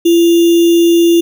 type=tone with sample-and-hold; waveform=sine; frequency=339.5 Hz; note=F4; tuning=49 cents flat; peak=-5 dBFS; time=0.05-1.21 s; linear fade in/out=10 ms; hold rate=3150 Hz; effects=none